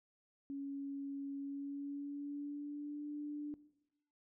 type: tone with pitch glide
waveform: sine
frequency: 278.4 to 294.6 Hz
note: C#4 to D4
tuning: +8 to +6 cents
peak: -40 dBFS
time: 0.5-3.54 s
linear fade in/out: 0 ms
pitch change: +98 cents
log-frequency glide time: 1.38-3.07 s
effects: noise-tail reverb RT60 0.9 s tail -18 dB re dry